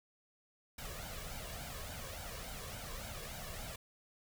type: noise with flanger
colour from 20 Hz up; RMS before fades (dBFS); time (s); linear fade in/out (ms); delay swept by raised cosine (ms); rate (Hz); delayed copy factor
pink; -45; 0.78-3.76; 5; 1.3 to 1.8; 3.5; +0.7
effects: none